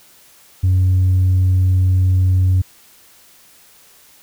triangle tone with tanh clipping, 92.5 Hz, F#2, in tune, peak -11 dBFS, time 0.63-2.62 s, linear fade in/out 10 ms, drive 6 dB, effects white hiss -48 dBFS RMS until 4.22 s

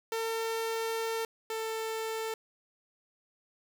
sawtooth tone pair in turn, 451.6 / 444.9 Hz, A4 / A4, +45 / +19 cents, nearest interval unison, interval 26 cents, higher first, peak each -27 / -29 dBFS, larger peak first, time 0.12-1.25 / 1.5-2.34 s, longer first, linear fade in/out 2 ms, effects 9-bit

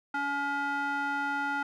square tone with band-pass filter, 282.8 Hz, C#4, 35 cents sharp, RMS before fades -31 dBFS, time 0.14-1.63 s, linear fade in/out 5 ms, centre 1200 Hz, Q 5.4, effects none

